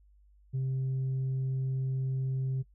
sine tone with tanh clipping, 131.9 Hz, C3, 14 cents sharp, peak -29 dBFS, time 0.53-2.63 s, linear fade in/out 20 ms, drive 1 dB, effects noise-tail reverb RT60 0.1 s tail -19 dB re dry + added 50 Hz sine -58 dBFS peak until 2.74 s

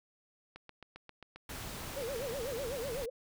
click train, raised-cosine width 0.3 ms, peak -32 dBFS, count 14, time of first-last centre 0.56-2.293 s, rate 7.5 Hz
pink noise, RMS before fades -43 dBFS, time 1.49-3.06 s, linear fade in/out 10 ms
sine tone with vibrato, 507 Hz, B4, 45 cents sharp, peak -36 dBFS, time 1.96-3.1 s, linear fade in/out 10 ms, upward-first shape sine, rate 8 Hz, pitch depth 220 cents each way
effects none

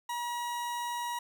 40% pulse tone, 958 Hz, A#5, 47 cents sharp, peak -32 dBFS, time 0.09-1.19 s, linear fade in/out 5 ms, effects 11-bit

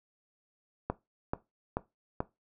click train, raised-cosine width 1 ms, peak -16 dBFS, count 4, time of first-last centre 0.9-2.204 s, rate 2.3 Hz, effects noise-tail reverb RT60 0.2 s tail -17 dB re dry

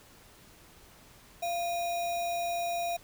sine tone with sample-and-hold, 690 Hz, F5, 21 cents flat, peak -29 dBFS, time 1.42-2.97 s, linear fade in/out 10 ms, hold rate 3150 Hz, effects pink hiss -56 dBFS RMS until 3.03 s

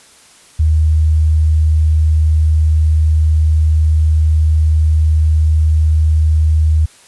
sine tone, 78 Hz, D#2, 5 cents sharp, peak -8 dBFS, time 0.59-6.86 s, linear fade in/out 10 ms, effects white hiss -44 dBFS RMS until 7.07 s + resampled to 24000 Hz

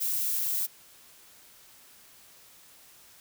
violet noise, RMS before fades -29 dBFS, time 0-0.67 s, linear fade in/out 20 ms, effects white hiss -55 dBFS RMS until 3.2 s

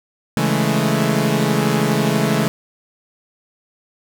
sawtooth chord, A major seventh, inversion first, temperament equal, 138.59 / 164.81 / 207.7 / 220 Hz, C#3 / E3 / G#3 / A3, 0 / 0 / 0 / 0 cents, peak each -17 dBFS, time 0.37-2.48 s, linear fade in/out 0 ms, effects none

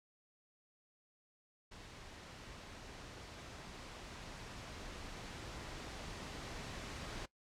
pink noise with level ramp, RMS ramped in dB -53 to -45 dBFS, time 1.71-7.26 s, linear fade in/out 10 ms, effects noise-tail reverb RT60 0.1 s tail -19 dB re dry + low-pass 6000 Hz 12 dB/octave

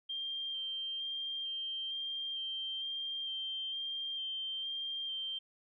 sine tone with vibrato, 3168 Hz, G7, 18 cents sharp, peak -36 dBFS, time 0.09-5.39 s, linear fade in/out 10 ms, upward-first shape square, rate 1.1 Hz, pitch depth 10 cents each way, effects none

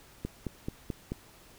click train, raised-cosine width 3 ms, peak -20 dBFS, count 5, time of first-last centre 0.25-1.12 s, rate 4.6 Hz, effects pink hiss -56 dBFS RMS until 1.58 s

